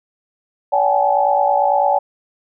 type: tone cluster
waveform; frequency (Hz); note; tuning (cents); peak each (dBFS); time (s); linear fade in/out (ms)
sine; 572 / 755 / 817 / 866; D5 / F#5 / G#5 / A5; -46 / +35 / -29 / -28; -18; 0.72-1.99; 10
effects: none